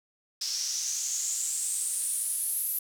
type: noise with band-pass filter sweep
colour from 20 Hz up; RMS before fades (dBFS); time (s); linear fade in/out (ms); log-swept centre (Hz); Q
white; -31; 0.41-2.79; 5; 5200 to 12000; 5.8
effects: none